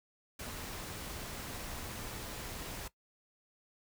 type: noise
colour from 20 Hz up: pink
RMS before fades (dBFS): -43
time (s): 0.39-2.88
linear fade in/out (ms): 5
effects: noise-tail reverb RT60 0.1 s tail -18 dB re dry